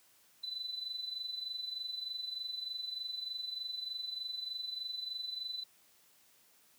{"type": "tone with amplitude modulation", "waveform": "sine", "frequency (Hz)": 4000, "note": "B7", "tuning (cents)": 21, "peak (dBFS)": -35, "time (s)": [0.43, 5.64], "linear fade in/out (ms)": 10, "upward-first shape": "sine", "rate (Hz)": 23.3, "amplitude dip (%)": 65, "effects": ["white hiss -66 dBFS RMS until 6.78 s", "high-pass 100 Hz 12 dB/octave"]}